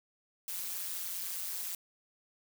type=noise with amplitude modulation; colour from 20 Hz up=blue; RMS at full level=-35 dBFS; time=0.48-1.75 s; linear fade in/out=2 ms; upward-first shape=sine; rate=181 Hz; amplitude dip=75%; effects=none